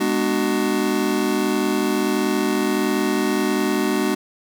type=chord; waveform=square; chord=G# half-diminished seventh; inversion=none; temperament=just; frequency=207.7 / 249.2 / 299 / 373.8 Hz; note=G#3 / B3 / D4 / F#4; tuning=0 / +16 / +31 / +18 cents; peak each=-25 / -26 / -24 / -24 dBFS; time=0-4.15 s; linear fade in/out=10 ms; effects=none